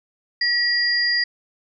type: tone pair together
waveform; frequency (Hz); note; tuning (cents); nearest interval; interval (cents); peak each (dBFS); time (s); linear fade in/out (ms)
sine; 1915 / 4825; A#6 / D8; +46 / +46; octave + major third; 1600; -20; 0.41-1.24; 5
effects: none